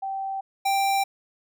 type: tone pair in turn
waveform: sine / square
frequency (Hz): 777 / 785.6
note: G5 / G5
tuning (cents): -16 / +4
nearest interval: unison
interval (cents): 20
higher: second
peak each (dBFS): -27 / -21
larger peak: second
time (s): 0.02-0.41 / 0.65-1.04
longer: neither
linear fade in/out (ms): 10
effects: none